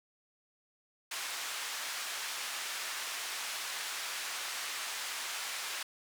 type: band-pass noise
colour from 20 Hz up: pink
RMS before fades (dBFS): -39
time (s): 1.11-5.83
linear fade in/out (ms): 5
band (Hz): 1300 to 10000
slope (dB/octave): 12
effects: none